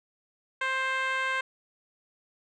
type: tone with band-pass filter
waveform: 10% pulse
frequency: 526 Hz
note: C5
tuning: 9 cents sharp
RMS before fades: -29 dBFS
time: 0.61-1.41 s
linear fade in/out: 5 ms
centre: 1500 Hz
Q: 1.3
effects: resampled to 22050 Hz